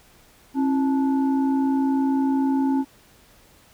sine tone with frequency modulation, 270 Hz, C#4, 45 cents flat, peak -18 dBFS, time 0.54-2.85 s, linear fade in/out 50 ms, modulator 600 Hz, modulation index 0.53, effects pink hiss -54 dBFS RMS until 3.73 s

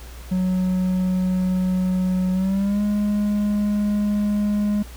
triangle tone with pitch glide, 184.5 to 207.1 Hz, F#3 to G#3, -5 to -5 cents, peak -16 dBFS, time 0.31-4.83 s, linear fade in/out 10 ms, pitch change +200 cents, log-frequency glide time 2.32-2.82 s, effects added 60 Hz sine -36 dBFS peak until 4.96 s + pink hiss -44 dBFS RMS until 4.96 s

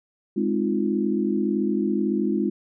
sine chord, F minor seventh, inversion first, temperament equal, 207.7 / 261.6 / 311.1 / 349.2 Hz, Ab3 / C4 / Eb4 / F4, 0 / 0 / 0 / 0 cents, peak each -24 / -28 / -27 / -26 dBFS, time 0.36-2.5 s, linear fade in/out 10 ms, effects none

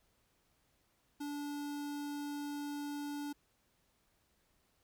square tone with notch filter, 289.9 Hz, D4, 22 cents flat, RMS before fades -41 dBFS, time 1.2-3.33 s, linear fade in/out 10 ms, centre 2200 Hz, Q 1.9, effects pink hiss -75 dBFS RMS until 4.83 s

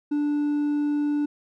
triangle tone with hard clipping, 293.3 Hz, D4, 2 cents flat, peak -22 dBFS, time 0.11-1.26 s, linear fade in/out 10 ms, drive 5 dB, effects none

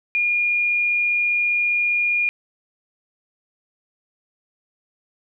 sine tone, 2425 Hz, D#7, 45 cents flat, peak -17 dBFS, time 0.15-2.29 s, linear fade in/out 0 ms, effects none

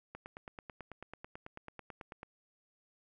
click train, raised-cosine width 0.5 ms, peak -30 dBFS, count 20, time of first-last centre 0.15-2.231 s, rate 9.13 Hz, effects none

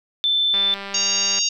sine tone, 3534 Hz, A7, 7 cents sharp, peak -16 dBFS, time 0.24-0.74 s, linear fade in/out 0 ms
click train, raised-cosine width 0.3 ms, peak -16 dBFS, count 169, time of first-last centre 0.54-1.388 s, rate 198 Hz
harmonic tone, 932.3 Hz, A#5, in tune, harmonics 3 / 4 / 5 / 6 / 7, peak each -26 / -28 / -23 / -26 / -22 dBFS, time 0.94-1.49 s, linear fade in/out 5 ms
effects none

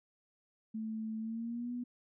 sine tone with pitch glide, 220 to 244.1 Hz, A3 to B3, 0 to -20 cents, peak -36 dBFS, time 0.74-1.84 s, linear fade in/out 10 ms, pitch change +180 cents, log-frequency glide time 1.19-1.72 s, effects none

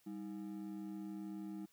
triangle ring-modulated tone, 256.4 Hz, C4, 35 cents flat, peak -38 dBFS, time 0.06-1.66 s, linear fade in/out 10 ms, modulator 59.3 Hz, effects white hiss -72 dBFS RMS until 1.72 s

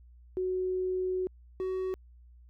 sine / triangle tone pair in turn, 370 / 374.5 Hz, F#4 / F#4, 0 / +21 cents, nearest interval unison, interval 21 cents, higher second, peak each -28 dBFS, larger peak neither, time 0.37-1.27 / 1.6-1.94 s, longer first, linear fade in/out 0 ms, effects added 60 Hz sine -52 dBFS peak until 2.49 s

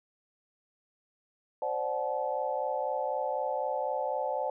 sine chord, D dominant seventh, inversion third, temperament equal with one note detuned, 523.3 / 587.3 / 740 / 863.9 Hz, C5 / D5 / F#5 / A5, 0 / 0 / 0 / -32 cents, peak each -34 / -34 / -36 / -34 dBFS, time 1.62-4.5 s, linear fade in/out 2 ms, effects none

